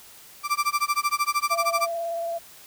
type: tone with tremolo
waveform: 35% pulse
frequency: 1174.7 Hz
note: D6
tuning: in tune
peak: -17 dBFS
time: 0.43-1.89 s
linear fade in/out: 50 ms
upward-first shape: sine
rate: 13 Hz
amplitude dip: 100%
type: tone with vibrato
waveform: sine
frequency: 675 Hz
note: E5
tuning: 41 cents sharp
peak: -26 dBFS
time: 1.5-2.39 s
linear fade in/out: 20 ms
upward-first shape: sine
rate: 18 Hz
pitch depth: 19 cents each way
effects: white hiss -48 dBFS RMS until 2.66 s